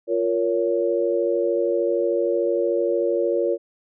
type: chord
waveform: sine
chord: Bb minor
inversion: second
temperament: just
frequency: 349.6 / 466.2 / 559.4 Hz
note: F4 / Bb4 / Db5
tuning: +2 / 0 / +16 cents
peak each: -23 dBFS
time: 0.07-3.58 s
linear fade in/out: 50 ms
effects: none